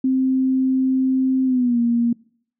sine tone with pitch glide, 261.6 to 235.8 Hz, C4 to A#3, 0 to +20 cents, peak -15 dBFS, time 0.04-2.13 s, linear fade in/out 5 ms, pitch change -180 cents, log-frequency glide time 1.45-1.79 s, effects noise-tail reverb RT60 0.6 s tail -24 dB re dry

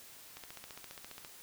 click train, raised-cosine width 0.2 ms, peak -29 dBFS, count 14, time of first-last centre 0.37-1.248 s, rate 14.8 Hz, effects white hiss -54 dBFS RMS until 1.42 s

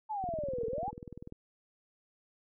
sine exponential two-way sweep, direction down then up, 891 to 435.7 to 891 Hz, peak -33 dBFS, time 0.09-0.91 s, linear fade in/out 20 ms, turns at 0.67 s
click train, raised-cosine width 3 ms, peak -30 dBFS, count 23, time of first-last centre 0.24-1.324 s, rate 20.3 Hz
sine tone with exponential decay, 483.7 Hz, B4, 36 cents flat, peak -35 dBFS, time 0.61-1.3 s, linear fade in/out 2 ms, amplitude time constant 150 ms
effects none

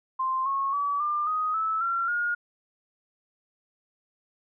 sine tone with pitch steps, 1046.5 / 1094.1 / 1143.9 / 1195.9 / 1250.3 / 1307.1 / 1366.6 / 1428.7 Hz, C6 / C#6 / D6 / D6 / D#6 / E6 / F6 / F6, 0 / -23 / -46 / +31 / +8 / -15 / -38 / +39 cents, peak -24 dBFS, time 0.19-2.35 s, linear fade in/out 10 ms, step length 270 ms, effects none

